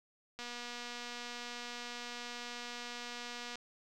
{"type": "click train", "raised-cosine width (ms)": 0.2, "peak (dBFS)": -27, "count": 764, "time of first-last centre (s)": [0.39, 3.556], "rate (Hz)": 241, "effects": []}